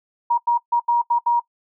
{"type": "tone bursts at uneven times", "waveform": "sine", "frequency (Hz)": 949, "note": "A#5", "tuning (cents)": 31, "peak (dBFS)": -14, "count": 6, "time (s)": [[0.3, 0.38], [0.47, 0.58], [0.72, 0.8], [0.88, 1.02], [1.1, 1.19], [1.26, 1.4]], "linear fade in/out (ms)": 10, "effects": ["noise-tail reverb RT60 0.1 s tail -21 dB re dry"]}